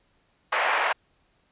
pink band-pass noise, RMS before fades -24 dBFS, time 0.52-0.93 s, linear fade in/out 10 ms, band 670 to 2500 Hz, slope 24 dB/octave, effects pink hiss -67 dBFS RMS until 1.51 s + resampled to 8000 Hz

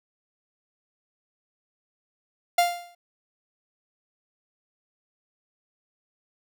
45% pulse tone with exponential decay, 698.5 Hz, F5, in tune, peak -15 dBFS, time 2.58-2.95 s, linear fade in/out 5 ms, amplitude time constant 80 ms, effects none

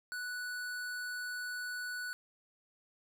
sine tone with hard clipping, 1480 Hz, F#6, in tune, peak -39 dBFS, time 0.12-2.13 s, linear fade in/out 0 ms, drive 17 dB, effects none

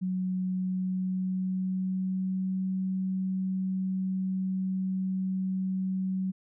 sine tone with pitch glide, 185 to 188.34 Hz, F#3 to F#3, 0 to +31 cents, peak -27 dBFS, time 0.01-6.32 s, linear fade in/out 20 ms, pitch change +31 cents, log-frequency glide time 0.45-2.63 s, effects none

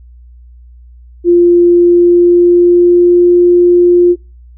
sine tone with pitch glide, 348.2 to 352 Hz, F4 to F4, -5 to +14 cents, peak -3 dBFS, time 1.24-4.16 s, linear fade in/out 50 ms, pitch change +19 cents, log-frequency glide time 1.66-3.34 s, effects noise-tail reverb RT60 0.3 s tail -24 dB re dry + added 60 Hz sine -34 dBFS peak until 4.57 s

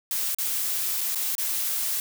blue noise with dropouts, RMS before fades -27 dBFS, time 0.11-2 s, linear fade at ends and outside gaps 1 ms, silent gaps 0.347-0.385 / 1.008-1.012 / 1.148-1.157 / 1.352-1.381 s, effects none

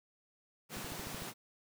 pink high-pass noise, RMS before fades -44 dBFS, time 0.69-1.34 s, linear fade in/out 50 ms, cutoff 120 Hz, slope 48 dB/octave
click train, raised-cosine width 5 ms, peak -35 dBFS, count 7, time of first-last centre 0.77-1.221 s, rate 13.3 Hz
effects none

